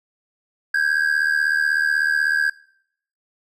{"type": "ring-modulated tone", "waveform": "triangle", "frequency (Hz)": 1609, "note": "G6", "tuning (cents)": 45, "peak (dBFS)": -12, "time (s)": [0.74, 2.5], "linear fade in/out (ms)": 5, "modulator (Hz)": 38.1, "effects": ["noise-tail reverb RT60 0.7 s tail -22 dB re dry"]}